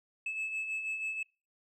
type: beating tone pair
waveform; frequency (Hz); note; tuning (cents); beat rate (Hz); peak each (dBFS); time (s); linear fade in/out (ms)
sine; 2600 / 2606.2; E7 / E7; -24 / -20; 6.2; -40 / -32; 0.26-1.23; 5
effects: noise-tail reverb RT60 0.3 s tail -25 dB re dry + tanh soft clip ceiling -31 dBFS